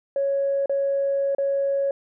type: tone with dropouts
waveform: sine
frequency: 554 Hz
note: C#5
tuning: 1 cent flat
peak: -19 dBFS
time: 0.16-1.91 s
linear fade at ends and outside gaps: 2 ms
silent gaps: 0.659-0.695 / 1.349-1.383 s
effects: tanh soft clip ceiling -15 dBFS